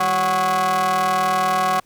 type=ring-modulated tone; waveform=40% pulse; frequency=180.8 Hz; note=F#3; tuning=40 cents flat; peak=-13 dBFS; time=0-1.8 s; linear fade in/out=5 ms; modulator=924 Hz; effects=pink hiss -58 dBFS RMS until 1.85 s